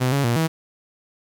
sawtooth tone with pitch steps, 127.3 / 140.1 / 118.6 / 161.5 Hz, C3 / C#3 / A#2 / E3, -47 / +19 / +30 / -35 cents, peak -14 dBFS, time 0-0.48 s, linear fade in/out 20 ms, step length 120 ms, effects 9-bit

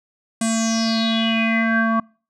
square tone with low-pass filter sweep, 225.3 Hz, A3, 41 cents sharp, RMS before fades -19 dBFS, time 0.41-2 s, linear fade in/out 5 ms, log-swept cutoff 8700 to 1200 Hz, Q 8, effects noise-tail reverb RT60 0.4 s tail -26 dB re dry

